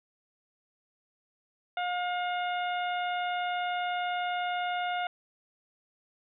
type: harmonic tone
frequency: 714 Hz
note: F5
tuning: 38 cents sharp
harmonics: 1 / 2 / 3 / 4 / 5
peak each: -30 / -36 / -40 / -42 / -44 dBFS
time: 1.77-5.07 s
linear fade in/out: 2 ms
effects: none